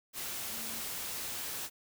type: tone in noise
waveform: sine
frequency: 227 Hz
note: A#3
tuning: 46 cents flat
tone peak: -50 dBFS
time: 0.48-0.83 s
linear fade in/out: 50 ms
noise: white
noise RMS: -39 dBFS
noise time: 0.13-1.7 s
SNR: -14 dB
effects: none